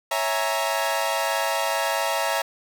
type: chord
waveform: sawtooth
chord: A# half-diminished seventh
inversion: first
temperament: equal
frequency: 554.4 / 659.3 / 830.6 / 932.3 Hz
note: C#5 / E5 / G#5 / A#5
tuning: 0 / 0 / 0 / 0 cents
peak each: -25 / -23 / -26 / -23 dBFS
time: 0.11-2.42 s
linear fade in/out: 5 ms
effects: none